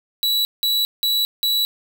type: tone bursts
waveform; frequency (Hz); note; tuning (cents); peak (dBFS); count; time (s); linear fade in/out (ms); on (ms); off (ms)
45% pulse; 3932; B7; -8; -17; 4; 0.23-1.65; 0; 220; 180
effects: 9-bit